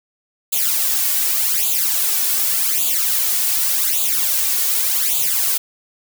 blue noise with flanger, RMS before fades -18 dBFS, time 0.52-5.58 s, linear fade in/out 10 ms, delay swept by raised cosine 0.27 to 2.77 ms, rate 0.86 Hz, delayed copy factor +0.85, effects none

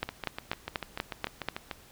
two click trains, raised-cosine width 0.3 ms, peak -13 / -18 dBFS, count 7 / 12, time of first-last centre 0.03-1.486 / 0.09-1.712 s, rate 4.12 / 6.78 Hz, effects pink hiss -55 dBFS RMS until 1.91 s

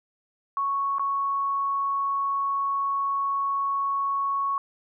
sine tone with dropouts, 1108 Hz, C#6, 1 cent flat, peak -23 dBFS, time 0.57-4.58 s, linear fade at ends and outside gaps 1 ms, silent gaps 0.984-0.995 s, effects none

